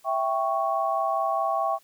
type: chord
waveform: sine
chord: C# diminished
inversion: first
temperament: equal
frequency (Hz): 659.3 / 784 / 1108.7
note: E5 / G5 / C#6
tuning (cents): 0 / 0 / 0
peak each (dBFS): -27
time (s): 0.04-1.79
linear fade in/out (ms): 50
effects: white hiss -60 dBFS RMS until 1.83 s